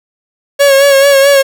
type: tone with vibrato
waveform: 45% pulse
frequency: 554.4 Hz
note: C#5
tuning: in tune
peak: -4 dBFS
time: 0.59-1.43 s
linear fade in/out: 20 ms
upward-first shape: sine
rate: 4.6 Hz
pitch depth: 41 cents each way
effects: none